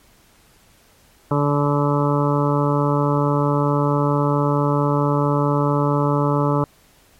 harmonic tone, 144.5 Hz, D3, 28 cents flat, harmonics 1 / 2 / 3 / 4 / 6 / 7 / 8 / 9, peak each -19 / -22 / -24 / -25 / -27 / -27 / -28 / -29 dBFS, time 1.31-6.64 s, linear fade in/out 2 ms, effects pink hiss -54 dBFS RMS until 7.19 s + MP3 64 kbps

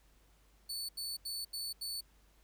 sawtooth tone bursts, 4470 Hz, C#8, 14 cents sharp, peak -35 dBFS, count 5, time 0.69-2.01 s, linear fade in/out 10 ms, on 200 ms, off 80 ms, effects added 50 Hz sine -65 dBFS peak until 2.43 s + pink hiss -70 dBFS RMS until 2.43 s

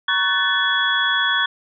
sine tone cluster, 949 / 1113 / 1502 / 1748 / 3364 Hz, A#5 / C#6 / F#6 / A6 / G#7, +31 / +7 / +26 / -12 / +22 cents, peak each -30 / -25 / -21 / -22 / -21 dBFS, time 0.08-1.46 s, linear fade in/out 5 ms, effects none

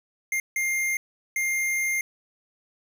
square tone bursts at uneven times, 2112 Hz, C7, 16 cents sharp, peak -24 dBFS, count 3, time 0.32-0.4 / 0.56-0.97 / 1.36-2.01 s, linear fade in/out 2 ms, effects none

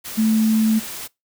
sine tone in noise, 220 Hz, A3, in tune, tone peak -14 dBFS, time 0.17-0.8 s, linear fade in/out 20 ms, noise white, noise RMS -32 dBFS, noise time 0.04-1.08 s, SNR +15 dB, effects noise-tail reverb RT60 0.2 s tail -23 dB re dry

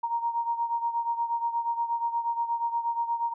sine beating tone pair, 932.3 / 940.7 Hz, A#5 / A#5, 0 / +15 cents, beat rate 8.4 Hz, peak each -27 / -32 dBFS, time 0.03-3.34 s, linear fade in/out 10 ms, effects none

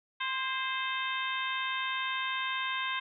harmonic tone with a mistuned harmonic, 522 Hz, C5, 4 cents flat, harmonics 2 / 3 / 4 / 5 / 6 / 7, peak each -35 / -37 / -38 / -39 / -40 / -40 dBFS, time 0.2-3 s, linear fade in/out 10 ms, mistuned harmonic 3, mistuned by +36 cents, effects none

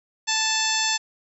harmonic tone with a mistuned harmonic, 879 Hz, A5, 2 cents flat, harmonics 1 / 2 / 3 / 4 / 5 / 6 / 7 / 8, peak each -29 / -29 / -29 / -29 / -29 / -29 / -29 / -29 dBFS, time 0.27-0.98 s, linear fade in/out 20 ms, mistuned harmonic 8, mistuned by +78 cents, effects none

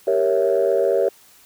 sine chord, G diminished seventh, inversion none, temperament equal, 392 / 466.2 / 554.4 / 659.3 Hz, G4 / Bb4 / Db5 / Fb5, 0 / 0 / 0 / 0 cents, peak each -20 / -20 / -19 / -23 dBFS, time 0.07-1.09 s, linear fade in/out 5 ms, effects tanh soft clip ceiling -8 dBFS + white hiss -51 dBFS RMS until 1.45 s

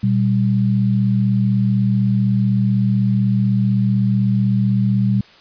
sine tone pair together, 120.08 / 196 Hz, B2 / G3, -48 / 0 cents, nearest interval minor sixth, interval 848 cents, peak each -16 dBFS, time 0.03-5.21 s, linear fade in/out 5 ms, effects white hiss -46 dBFS RMS until 5.4 s + resampled to 11025 Hz

